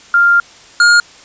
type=tone pair in turn; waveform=sine / square; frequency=1397 / 1419 Hz; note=F6 / F6; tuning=0 / +27 cents; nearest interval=unison; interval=27 cents; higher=second; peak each=-6 dBFS; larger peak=neither; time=0.14-0.4 / 0.8-1 s; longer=first; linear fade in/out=2 ms; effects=white hiss -40 dBFS RMS until 1.24 s + resampled to 16000 Hz